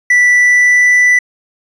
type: tone with pitch glide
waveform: triangle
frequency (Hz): 1968 to 1979.4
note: B6 to B6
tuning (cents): -7 to +3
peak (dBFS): -4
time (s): 0.1-1.19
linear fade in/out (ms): 5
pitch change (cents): +10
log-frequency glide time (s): 0.3-0.95
effects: resampled to 22050 Hz

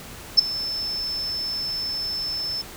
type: tone with ADSR envelope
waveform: sine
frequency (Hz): 5274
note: E8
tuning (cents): 0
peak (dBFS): -5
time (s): 0.37-2.62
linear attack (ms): 21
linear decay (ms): 6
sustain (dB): -20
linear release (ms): 10
effects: tanh soft clip ceiling -3 dBFS + pink hiss -40 dBFS RMS until 2.76 s

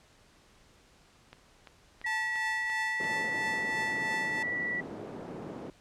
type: click train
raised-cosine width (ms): 0.3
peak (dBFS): -31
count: 6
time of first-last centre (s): 1.33-3.042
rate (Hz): 2.92
type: tone with pitch glide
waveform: sine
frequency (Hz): 1935 to 1953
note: B6 to B6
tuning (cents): -36 to -20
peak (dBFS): -30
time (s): 2.04-4.81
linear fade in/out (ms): 10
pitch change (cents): +16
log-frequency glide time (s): 2.27-3.16
type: tone with tremolo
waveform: sawtooth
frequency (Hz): 880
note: A5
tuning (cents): 0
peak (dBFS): -29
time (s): 2.06-4.43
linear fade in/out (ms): 5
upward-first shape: triangle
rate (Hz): 3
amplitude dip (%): 60
type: band-pass noise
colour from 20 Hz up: white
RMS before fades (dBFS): -42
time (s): 3-5.7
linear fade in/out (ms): 2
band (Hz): 150 to 450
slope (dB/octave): 12
effects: pink hiss -61 dBFS RMS until 5.8 s + low-pass 8000 Hz 12 dB/octave

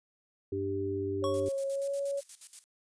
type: harmonic tone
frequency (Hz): 98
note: G2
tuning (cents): 0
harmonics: 1 / 3 / 4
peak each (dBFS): -38 / -37 / -32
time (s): 0.52-1.49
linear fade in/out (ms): 5
type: tone with pitch glide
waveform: sine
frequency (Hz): 547 to 559.1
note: C#5 to C#5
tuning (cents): -23 to +15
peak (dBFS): -30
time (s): 1.22-2.21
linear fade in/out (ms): 20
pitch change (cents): +38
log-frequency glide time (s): 1.67-1.93
type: tone with exponential decay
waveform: square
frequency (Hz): 1108.7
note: C#6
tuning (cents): 0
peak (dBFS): -33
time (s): 1.24-1.61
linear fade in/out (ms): 0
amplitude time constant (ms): 79
type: noise with tremolo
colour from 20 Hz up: violet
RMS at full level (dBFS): -41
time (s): 1.34-2.64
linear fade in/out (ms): 0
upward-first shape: square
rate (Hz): 8.4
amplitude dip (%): 80
effects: resampled to 22050 Hz

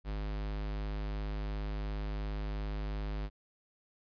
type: tone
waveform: square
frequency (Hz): 51.4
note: G#1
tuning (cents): -17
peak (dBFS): -35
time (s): 0.04-3.3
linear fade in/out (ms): 50
effects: resampled to 11025 Hz

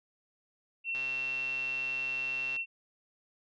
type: tone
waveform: sine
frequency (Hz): 2710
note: E7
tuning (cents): +47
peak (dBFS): -31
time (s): 0.84-2.66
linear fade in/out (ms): 50
type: click train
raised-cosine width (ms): 0.2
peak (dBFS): -28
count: 214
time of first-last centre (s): 0.95-2.564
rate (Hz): 132
effects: low-pass 5000 Hz 12 dB/octave

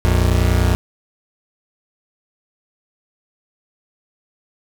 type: tone pair together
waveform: 35% pulse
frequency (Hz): 60.2 / 90.2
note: B1 / F#2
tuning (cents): -44 / -44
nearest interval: perfect fifth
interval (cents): 700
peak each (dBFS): -14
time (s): 0.05-0.75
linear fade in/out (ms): 0
effects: none

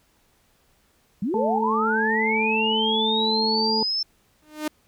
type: linear sweep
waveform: sine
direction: up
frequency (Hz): 171.3 to 5350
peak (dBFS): -22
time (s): 1.22-4.03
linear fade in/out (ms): 5
type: harmonic tone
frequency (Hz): 220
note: A3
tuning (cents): 0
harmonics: 1 / 2 / 4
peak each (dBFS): -26 / -26 / -26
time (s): 1.34-3.83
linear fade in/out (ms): 2
type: tone with exponential growth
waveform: sawtooth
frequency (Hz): 305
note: D#4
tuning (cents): -34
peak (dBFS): -18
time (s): 4.42-4.68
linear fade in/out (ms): 5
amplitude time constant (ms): 56
effects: pink hiss -63 dBFS RMS until 4.87 s

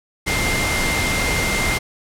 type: tone in noise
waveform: sine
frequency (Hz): 2100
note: C7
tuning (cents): +6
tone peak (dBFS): -22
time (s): 0.26-1.79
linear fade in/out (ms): 20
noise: pink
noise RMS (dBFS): -21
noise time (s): 0.26-1.79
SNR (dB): -4
effects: low-pass 11000 Hz 12 dB/octave

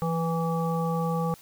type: harmonic tone with a mistuned harmonic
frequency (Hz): 164.4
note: E3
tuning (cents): -4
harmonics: 1 / 3 / 5 / 7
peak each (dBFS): -26 / -31 / -33 / -34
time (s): 0.02-1.34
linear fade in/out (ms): 0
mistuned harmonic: 1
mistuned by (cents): +31
effects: white hiss -52 dBFS RMS until 1.41 s

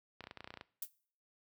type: clicks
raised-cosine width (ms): 0.3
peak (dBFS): -30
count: 12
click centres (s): 0.207 / 0.24 / 0.271 / 0.311 / 0.373 / 0.406 / 0.444 / 0.475 / 0.505 / 0.54 / 0.573 / 0.611
type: noise with exponential decay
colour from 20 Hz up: violet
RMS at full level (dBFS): -34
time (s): 0.82-0.9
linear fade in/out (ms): 5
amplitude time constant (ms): 16
effects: noise-tail reverb RT60 0.5 s tail -21 dB re dry + high-pass 60 Hz 12 dB/octave

